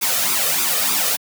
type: noise with flanger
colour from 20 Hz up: white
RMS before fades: -19 dBFS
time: 0.01-1.17 s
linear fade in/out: 20 ms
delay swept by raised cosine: 0.81 to 1.67 ms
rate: 3.3 Hz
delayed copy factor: +0.7
effects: high-pass 200 Hz 12 dB/octave